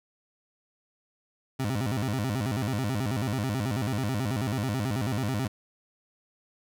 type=tone with vibrato; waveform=25% pulse; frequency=116.54 Hz; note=A#2; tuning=in tune; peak=-23 dBFS; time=1.59-5.48 s; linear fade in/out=10 ms; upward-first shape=square; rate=9.2 Hz; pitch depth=220 cents each way; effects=none